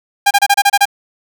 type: tone bursts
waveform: sawtooth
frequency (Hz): 805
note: G5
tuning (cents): +46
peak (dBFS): -3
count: 8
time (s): 0.26-0.855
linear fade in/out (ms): 10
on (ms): 49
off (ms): 29
effects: none